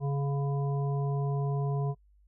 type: harmonic tone with a mistuned harmonic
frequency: 140 Hz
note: C#3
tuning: 18 cents sharp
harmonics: 1 / 3 / 5 / 7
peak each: -27 / -37 / -41 / -44 dBFS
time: 0-1.95 s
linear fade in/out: 50 ms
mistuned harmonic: 7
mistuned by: +30 cents
effects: noise-tail reverb RT60 0.1 s tail -26 dB re dry + added 50 Hz sine -59 dBFS peak until 2.27 s